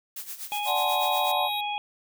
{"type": "noise with tremolo", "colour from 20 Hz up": "blue", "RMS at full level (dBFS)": -35, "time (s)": [0.16, 1.32], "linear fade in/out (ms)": 5, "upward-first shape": "sine", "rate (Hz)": 8.2, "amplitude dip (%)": 75}
{"type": "harmonic tone", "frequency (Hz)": 829, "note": "G#5", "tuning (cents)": -3, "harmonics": [1, 3, 4], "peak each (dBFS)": [-29, -34, -35], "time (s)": [0.52, 1.78], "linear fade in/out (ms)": 0}
{"type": "chord", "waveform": "sine", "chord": "D dominant seventh", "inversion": "none", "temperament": "equal", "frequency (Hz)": [587.3, 740, 880, 1046.5], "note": ["D5", "F#5", "A5", "C6"], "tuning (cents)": [0, 0, 0, 0], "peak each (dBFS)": [-32, -27, -30, -32], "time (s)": [0.65, 1.5], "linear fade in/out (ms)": 50}
{"type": "tone", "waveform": "square", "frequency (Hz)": 3800, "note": "A#7", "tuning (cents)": 33, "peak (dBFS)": -32, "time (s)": [0.67, 1.61], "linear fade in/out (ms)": 10}
{"effects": []}